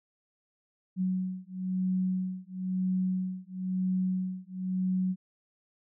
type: beating tone pair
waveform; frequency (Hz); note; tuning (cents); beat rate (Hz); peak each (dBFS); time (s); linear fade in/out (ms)
sine; 185 / 186; F#3 / F#3; 0 / +9; 1; -31; 0.96-5.16; 50
effects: none

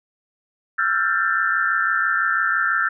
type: tone cluster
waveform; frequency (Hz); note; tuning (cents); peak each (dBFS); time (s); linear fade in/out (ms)
sine; 1334 / 1400 / 1577 / 1779; E6 / F6 / G6 / A6; +20 / +4 / +10 / +19; -23; 0.78-2.89; 10
effects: none

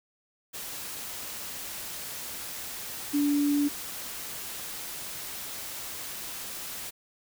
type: tone in noise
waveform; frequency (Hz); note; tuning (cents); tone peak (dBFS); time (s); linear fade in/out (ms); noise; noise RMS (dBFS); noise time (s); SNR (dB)
sine; 288.9; D4; -28; -22; 3.13-3.69; 20; white; -38; 0.53-6.91; +13
effects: none

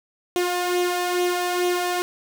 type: tone with flanger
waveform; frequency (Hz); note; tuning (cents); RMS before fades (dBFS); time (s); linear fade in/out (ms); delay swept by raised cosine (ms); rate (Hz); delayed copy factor
sawtooth; 356.5; F4; +36; -23; 0.36-2.02; 0; 0.3 to 1.7; 2.3; +0.5
effects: none

